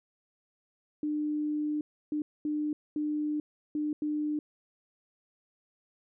sine tone bursts at uneven times, 300.1 Hz, D4, 38 cents sharp, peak -28 dBFS, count 6, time 1.03-1.81 / 2.12-2.22 / 2.45-2.73 / 2.96-3.4 / 3.75-3.93 / 4.02-4.39 s, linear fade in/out 2 ms, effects none

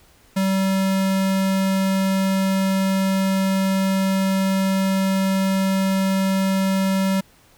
square tone, 192.1 Hz, G3, 35 cents flat, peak -18 dBFS, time 0.36-7.21 s, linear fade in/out 10 ms, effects pink hiss -54 dBFS RMS until 7.57 s

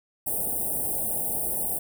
white band-stop noise, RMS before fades -28 dBFS, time 0.26-1.79 s, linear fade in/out 10 ms, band 850 to 8400 Hz, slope 96 dB/octave, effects none

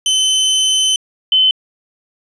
sawtooth / sine tone pair in turn, 3052 / 3052 Hz, G7 / G7, -47 / -47 cents, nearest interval unison, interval 0 cents, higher neither, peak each -8 dBFS, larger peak neither, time 0.06-0.96 / 1.32-1.51 s, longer first, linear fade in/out 2 ms, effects resampled to 22050 Hz

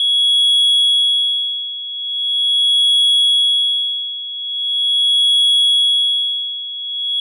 sine tone with tremolo, 3345 Hz, G#7, 12 cents sharp, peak -7 dBFS, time 0-7.2 s, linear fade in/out 2 ms, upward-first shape sine, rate 0.41 Hz, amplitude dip 85%, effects tanh soft clip ceiling -9 dBFS

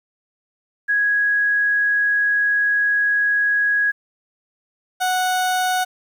sine / 30% pulse tone pair in turn, 1661.2 / 737.8 Hz, G#6 / F#5, 0 / -5 cents, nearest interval octave + major second, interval 1405 cents, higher first, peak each -15 dBFS, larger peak neither, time 0.88-3.92 / 5-5.85 s, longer first, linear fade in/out 20 ms, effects 9-bit

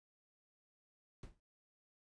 brown noise with exponential decay, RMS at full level -45 dBFS, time 1.23-1.4 s, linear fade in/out 1 ms, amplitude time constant 36 ms, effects resampled to 22050 Hz

